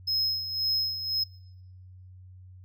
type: tone with tremolo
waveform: triangle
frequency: 5140 Hz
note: E8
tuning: 45 cents flat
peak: -22 dBFS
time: 0.07-1.24 s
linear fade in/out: 10 ms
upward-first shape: sine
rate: 1.9 Hz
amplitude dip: 65%
effects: noise-tail reverb RT60 1.0 s tail -26 dB re dry + added 92 Hz sine -46 dBFS peak until 2.64 s